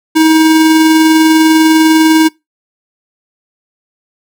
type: tone with tremolo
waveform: square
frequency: 317.4 Hz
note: D#4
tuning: 35 cents sharp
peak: -4 dBFS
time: 0.15-2.29 s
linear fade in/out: 20 ms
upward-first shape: sine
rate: 20 Hz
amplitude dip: 25%
effects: noise-tail reverb RT60 0.2 s tail -24 dB re dry